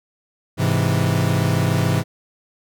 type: chord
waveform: 40% pulse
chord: Ab augmented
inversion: none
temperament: equal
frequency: 103.83 / 130.81 / 164.81 Hz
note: Ab2 / C3 / E3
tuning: 0 / 0 / 0 cents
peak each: -20 dBFS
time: 0.57-2.04 s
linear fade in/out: 50 ms
effects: none